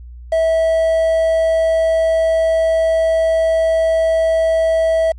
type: tone with quantisation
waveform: triangle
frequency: 650 Hz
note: E5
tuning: 24 cents flat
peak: -10 dBFS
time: 0.32-5.12 s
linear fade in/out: 5 ms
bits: 6
effects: added 60 Hz sine -32 dBFS peak until 5.18 s + resampled to 22050 Hz